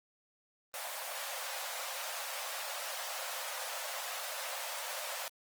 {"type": "high-pass noise", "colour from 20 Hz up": "pink", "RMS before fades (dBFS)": -40, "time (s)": [0.74, 5.28], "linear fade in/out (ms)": 0, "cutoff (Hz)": 520, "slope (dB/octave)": 96, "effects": ["Opus 24 kbps"]}